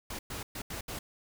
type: noise bursts at uneven times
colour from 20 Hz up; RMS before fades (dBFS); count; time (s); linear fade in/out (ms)
pink; -39; 5; 0.1-0.19 / 0.3-0.43 / 0.55-0.62 / 0.7-0.81 / 0.88-0.99; 5
effects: none